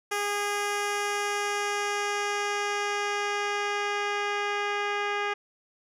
10% pulse tone with low-pass filter sweep, 409.6 Hz, G#4, 24 cents flat, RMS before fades -29 dBFS, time 0.11-5.34 s, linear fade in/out 10 ms, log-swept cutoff 12000 to 3100 Hz, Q 0.92, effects none

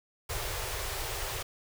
pink band-stop noise, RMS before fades -35 dBFS, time 0.29-1.43 s, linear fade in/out 10 ms, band 130 to 370 Hz, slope 48 dB/octave, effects none

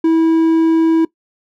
triangle tone, 325.4 Hz, E4, 22 cents flat, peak -7 dBFS, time 0.04-1.05 s, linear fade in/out 5 ms, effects noise-tail reverb RT60 0.1 s tail -20 dB re dry

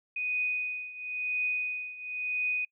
sine tone with tremolo, 2489 Hz, D#7, in tune, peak -26 dBFS, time 0.16-2.65 s, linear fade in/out 5 ms, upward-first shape triangle, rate 0.97 Hz, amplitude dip 85%, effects noise-tail reverb RT60 0.1 s tail -26 dB re dry

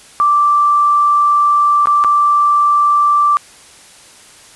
sine tone with dropouts, 1172 Hz, D6, 4 cents flat, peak -8 dBFS, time 0.2-3.37 s, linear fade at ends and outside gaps 0 ms, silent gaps 1.857-1.871 / 2.039-2.046 s, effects white hiss -41 dBFS RMS until 4.55 s + resampled to 24000 Hz

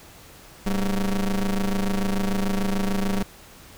45% pulse ring-modulated tone, 103.8 Hz, G#2, in tune, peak -18 dBFS, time 0.66-3.23 s, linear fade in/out 5 ms, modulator 90.4 Hz, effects pink hiss -47 dBFS RMS until 3.77 s

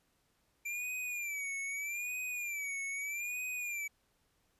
square tone with vibrato, 2349 Hz, D7, in tune, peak -37 dBFS, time 0.65-3.88 s, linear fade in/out 10 ms, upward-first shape sine, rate 0.8 Hz, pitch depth 110 cents each way, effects pink hiss -75 dBFS RMS until 4.59 s + resampled to 32000 Hz

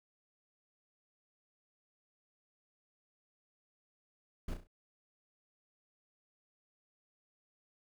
brown noise with echo, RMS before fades -38 dBFS, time 4.48-4.54 s, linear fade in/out 5 ms, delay 33 ms, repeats 4, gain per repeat -7 dB, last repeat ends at 4.672 s, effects none

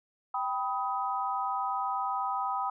sine chord, G augmented, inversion none, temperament equal with one note detuned, 784 / 987.8 / 1259.7 Hz, G5 / B5 / D#6, 0 / 0 / +21 cents, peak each -33 dBFS, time 0.34-2.7 s, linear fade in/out 5 ms, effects none

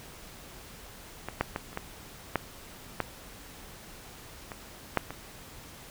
clicks, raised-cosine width 0.5 ms, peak -19 / -10 / -16 / -30 / -17 / -10 / -12 / -23 / -8 / -22 dBFS, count 10, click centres 1.286 / 1.41 / 1.561 / 1.73 / 1.774 / 2.357 / 3.003 / 4.518 / 4.973 / 5.106 s, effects pink hiss -48 dBFS RMS until 5.9 s

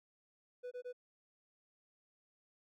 triangle tone bursts, 495 Hz, B4, 4 cents sharp, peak -40 dBFS, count 3, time 0.63-0.929 s, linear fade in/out 20 ms, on 85 ms, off 22 ms, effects none

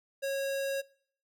square tone, 548 Hz, C#5, 20 cents flat, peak -31 dBFS, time 0.22-0.82 s, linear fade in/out 20 ms, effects noise-tail reverb RT60 0.6 s tail -23 dB re dry

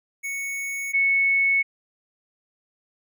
square / sine tone pair in turn, 2217 / 2207 Hz, C#7 / C#7, 0 / -8 cents, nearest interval unison, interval 8 cents, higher first, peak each -28 / -17 dBFS, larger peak second, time 0.23-0.93 / 0.93-1.63 s, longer neither, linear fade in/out 20 ms, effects none

